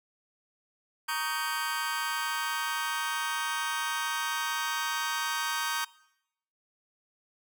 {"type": "chord", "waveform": "sawtooth", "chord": "Eb dominant seventh", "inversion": "second", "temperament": "just", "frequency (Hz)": [933.4, 1120.1, 1244.5, 1555.6], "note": ["Bb5", "Db6", "Eb6", "G6"], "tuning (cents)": [2, 18, 0, -14], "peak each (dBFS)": [-31, -33, -33, -30], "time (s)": [1.08, 5.85], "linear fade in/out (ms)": 10, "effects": ["noise-tail reverb RT60 0.8 s tail -21 dB re dry"]}